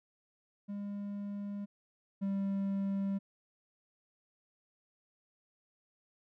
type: tone pair in turn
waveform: triangle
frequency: 202.5 / 196.51 Hz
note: G#3 / G3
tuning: -43 / +5 cents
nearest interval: minor second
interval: 52 cents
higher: first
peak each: -35 / -29 dBFS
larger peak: second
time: 0.68-1.66 / 2.21-3.19 s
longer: neither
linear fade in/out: 20 ms
effects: none